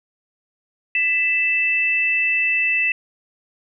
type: tone pair together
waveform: sine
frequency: 1995 / 2645 Hz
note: B6 / E7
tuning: +17 / +5 cents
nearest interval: perfect fourth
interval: 488 cents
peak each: -23 / -17 dBFS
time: 0.95-2.92 s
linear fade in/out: 2 ms
effects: none